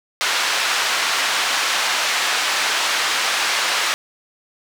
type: band-pass noise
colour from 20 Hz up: pink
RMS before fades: -20 dBFS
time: 0.21-3.94 s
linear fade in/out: 0 ms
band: 1100 to 5800 Hz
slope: 12 dB/octave
effects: none